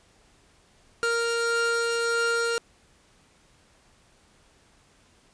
45% pulse tone pair together, 466.2 / 1397 Hz, A#4 / F6, 0 / 0 cents, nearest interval octave + perfect fifth, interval 1900 cents, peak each -26 dBFS, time 1.03-2.58 s, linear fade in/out 0 ms, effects pink hiss -60 dBFS RMS until 5.33 s + resampled to 22050 Hz

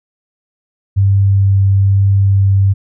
sine tone with vibrato, 98.2 Hz, G2, 4 cents sharp, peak -7 dBFS, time 0.96-2.74 s, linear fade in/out 20 ms, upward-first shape triangle, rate 1.1 Hz, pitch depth 9 cents each way, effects none

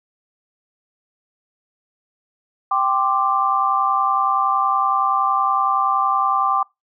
sine chord, G suspended fourth, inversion none, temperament just, 784 / 1045.3 / 1176 Hz, G5 / C6 / D6, 0 / -2 / +2 cents, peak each -21 / -22 / -18 dBFS, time 2.71-6.63 s, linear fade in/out 5 ms, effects noise-tail reverb RT60 0.2 s tail -24 dB re dry

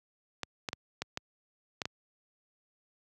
clicks, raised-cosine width 0.2 ms, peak -16 dBFS, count 7, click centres 0.433 / 0.688 / 0.731 / 1.02 / 1.174 / 1.818 / 1.855 s, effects high-pass 80 Hz 12 dB/octave

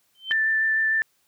sine tone with exponential growth, 3100 Hz, G7, 20 cents flat, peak -22 dBFS, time 0.15-0.32 s, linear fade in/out 0 ms, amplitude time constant 36 ms
sine tone with vibrato, 1770 Hz, A6, 10 cents sharp, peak -19 dBFS, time 0.31-1.02 s, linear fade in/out 0 ms, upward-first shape sine, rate 6.6 Hz, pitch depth 10 cents each way
effects white hiss -67 dBFS RMS until 1.27 s

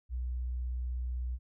sine tone with vibrato, 61.74 Hz, B1, in tune, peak -32 dBFS, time 0.09-1.39 s, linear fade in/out 50 ms, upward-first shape sine, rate 16 Hz, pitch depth 10 cents each way, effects none

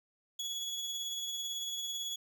30% pulse tone with tremolo, 3372 Hz, G#7, 26 cents sharp, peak -32 dBFS, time 0.39-2.16 s, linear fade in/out 5 ms, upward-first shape triangle, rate 18 Hz, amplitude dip 35%, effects none

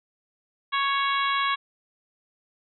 harmonic tone, 554.4 Hz, C#5, in tune, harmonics 2 / 3 / 4 / 5 / 6 / 7, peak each -24 / -30 / -31 / -35 / -32 / -35 dBFS, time 0.72-1.56 s, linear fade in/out 20 ms, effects none

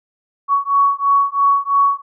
sine beating tone pair, 1118 / 1121 Hz, C#6 / C#6, +14 / +19 cents, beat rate 3 Hz, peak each -15 dBFS, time 0.48-2.02 s, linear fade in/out 50 ms, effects none

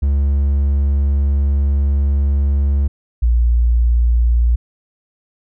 triangle / sine tone pair in turn, 70 / 58.86 Hz, C#2 / A#1, +18 / +17 cents, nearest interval minor third, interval 301 cents, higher first, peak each -10 dBFS, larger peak neither, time 0.02-2.88 / 3.22-4.56 s, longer first, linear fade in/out 10 ms, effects none

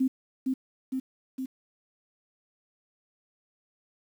sine tone with echo, 261.6 Hz, C4, in tune, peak -21 dBFS, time 0-0.08 s, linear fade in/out 10 ms, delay 460 ms, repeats 3, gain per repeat -3 dB, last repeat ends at 1.46 s, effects 9-bit

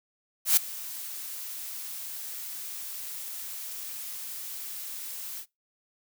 blue noise with ADSR envelope, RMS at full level -18 dBFS, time 0.45-5.46 s, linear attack 120 ms, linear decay 5 ms, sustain -20 dB, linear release 69 ms, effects noise-tail reverb RT60 0.2 s tail -22 dB re dry

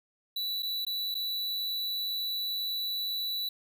square tone with dropouts, 3951 Hz, B7, in tune, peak -31 dBFS, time 0.36-3.49 s, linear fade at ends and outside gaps 5 ms, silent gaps 0.624-0.629 / 0.85-0.866 / 1.144-1.15 s, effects none

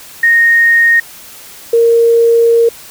sine tone pair in turn, 1856 / 464 Hz, A#6 / A#4, -8 / -8 cents, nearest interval 2 octaves, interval 2400 cents, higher first, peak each -5 dBFS, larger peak neither, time 0.23-1 / 1.73-2.69 s, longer second, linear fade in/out 5 ms, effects white hiss -34 dBFS RMS until 2.9 s

